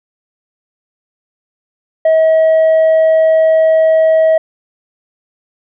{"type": "tone with tanh clipping", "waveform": "sine", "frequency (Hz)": 640, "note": "D#5", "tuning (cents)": 49, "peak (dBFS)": -7, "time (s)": [2.05, 4.38], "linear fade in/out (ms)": 5, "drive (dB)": 2, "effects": []}